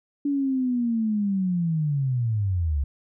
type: linear sweep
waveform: sine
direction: down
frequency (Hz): 288.1 to 66.5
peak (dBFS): -21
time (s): 0.25-2.84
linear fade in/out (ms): 5
effects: none